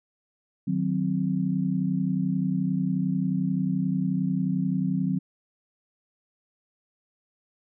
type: chord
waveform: sine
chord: C diminished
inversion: first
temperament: equal with one note detuned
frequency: 153.69 / 185 / 261.6 Hz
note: Eb3 / Gb3 / C4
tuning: -21 / 0 / 0 cents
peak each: -29 / -25 / -29 dBFS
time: 0.67-5.19 s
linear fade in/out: 10 ms
effects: none